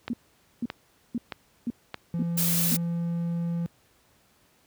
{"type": "click train", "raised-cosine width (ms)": 0.3, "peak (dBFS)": -16, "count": 4, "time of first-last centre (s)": [0.08, 1.943], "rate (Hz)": 1.61}
{"type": "tone bursts", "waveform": "sine", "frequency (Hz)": 237, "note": "A#3", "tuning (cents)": 29, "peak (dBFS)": -25, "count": 6, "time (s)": [0.1, 2.748], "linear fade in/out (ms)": 2, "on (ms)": 33, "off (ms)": 490}
{"type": "tone", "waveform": "triangle", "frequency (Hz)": 170, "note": "F3", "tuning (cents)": -46, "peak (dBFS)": -24, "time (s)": [2.14, 3.66], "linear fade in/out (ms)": 0}
{"type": "noise", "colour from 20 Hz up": "blue", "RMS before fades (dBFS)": -26, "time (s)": [2.37, 2.77], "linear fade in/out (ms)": 10}
{"effects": ["pink hiss -63 dBFS RMS until 4.66 s", "high-pass 60 Hz 12 dB/octave"]}